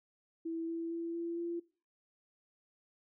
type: tone with pitch steps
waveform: sine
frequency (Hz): 329 / 332.1 / 335.1 / 338.2 / 341.4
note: E4 / E4 / E4 / E4 / F4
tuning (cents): -3 / +13 / +29 / +44 / -39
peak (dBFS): -35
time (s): 0.45-1.6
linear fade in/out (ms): 10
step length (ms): 230
effects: noise-tail reverb RT60 0.4 s tail -21 dB re dry